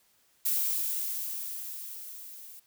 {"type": "noise with level ramp", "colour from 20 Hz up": "violet", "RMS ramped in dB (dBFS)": [-27, -48], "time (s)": [0.45, 2.6], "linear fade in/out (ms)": 10, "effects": ["white hiss -67 dBFS RMS until 2.66 s"]}